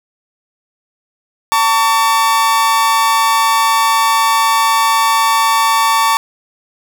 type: tone pair together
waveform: 40% pulse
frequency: 900 / 1136 Hz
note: A5 / C#6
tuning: +39 / +42 cents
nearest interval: major third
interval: 403 cents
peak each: -12 dBFS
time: 1.52-6.17 s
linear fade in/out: 0 ms
effects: none